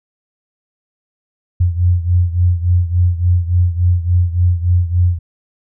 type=beating tone pair; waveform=sine; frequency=87.5 / 91 Hz; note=F2 / F#2; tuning=+4 / -28 cents; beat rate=3.5 Hz; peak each=-12 / -16 dBFS; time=1.6-5.19 s; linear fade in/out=10 ms; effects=none